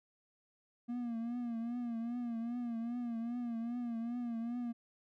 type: tone with vibrato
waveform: triangle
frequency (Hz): 235.9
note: A#3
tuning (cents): +21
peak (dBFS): -34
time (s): 0.88-4.73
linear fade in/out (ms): 20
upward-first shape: triangle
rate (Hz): 2.5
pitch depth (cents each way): 78
effects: none